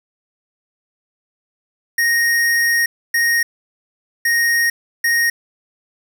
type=tone bursts at uneven times; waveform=square; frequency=1864.7 Hz; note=A#6; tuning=in tune; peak=-14 dBFS; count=4; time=1.98-2.86 / 3.14-3.43 / 4.25-4.7 / 5.04-5.3 s; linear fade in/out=5 ms; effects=7-bit

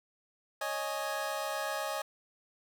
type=chord; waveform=25% pulse; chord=C# suspended second; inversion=none; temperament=equal; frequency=554.4 / 622.3 / 830.6 Hz; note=C#5 / D#5 / G#5; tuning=0 / 0 / 0 cents; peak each=-35 / -33 / -34 dBFS; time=0.61-2.02 s; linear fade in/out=5 ms; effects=none

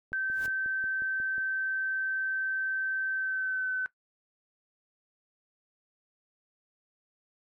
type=click train; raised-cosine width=2 ms; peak=-36 dBFS; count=8; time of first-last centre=0.12-1.381 s; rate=5.55 Hz
type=tone with pitch glide; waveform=sine; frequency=1548 to 1518.8 Hz; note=G6 to F#6; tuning=-22 to +45 cents; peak=-28 dBFS; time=0.13-3.86 s; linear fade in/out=0 ms; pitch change=-33 cents; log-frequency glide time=3.14-3.69 s
type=noise with exponential growth; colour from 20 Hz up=pink; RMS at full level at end=-41 dBFS; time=0.27-0.46 s; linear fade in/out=0 ms; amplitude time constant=41 ms
effects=noise-tail reverb RT60 0.1 s tail -17 dB re dry + MP3 96 kbps

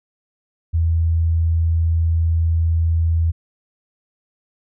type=tone; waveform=sine; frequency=82.41 Hz; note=E2; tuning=in tune; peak=-14 dBFS; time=0.73-3.32 s; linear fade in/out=20 ms; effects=none

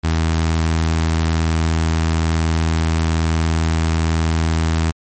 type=tone with notch filter; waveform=sawtooth; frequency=81.1 Hz; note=E2; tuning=28 cents flat; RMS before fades=-17 dBFS; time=0.03-4.92 s; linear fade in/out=20 ms; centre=520 Hz; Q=2; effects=MP3 32 kbps

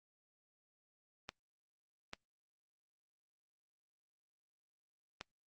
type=clicks; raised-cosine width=0.2 ms; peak=-25 dBFS; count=3; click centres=1.291 / 2.134 / 5.211 s; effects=noise-tail reverb RT60 0.1 s tail -25 dB re dry + Opus 32 kbps

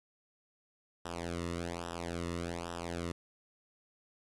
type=tone with flanger; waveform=sawtooth; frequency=85.6 Hz; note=F2; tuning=34 cents flat; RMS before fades=-39 dBFS; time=1.05-3.12 s; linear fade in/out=5 ms; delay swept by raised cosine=0.45 to 1.29 ms; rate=1.2 Hz; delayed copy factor=-0.95; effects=resampled to 24000 Hz + 11-bit

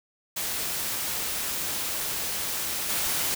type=noise with level steps; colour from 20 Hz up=white; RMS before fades=-30 / -27 dBFS; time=0.36-3.35 s; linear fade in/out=10 ms; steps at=2.89 s; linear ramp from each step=10 ms; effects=none

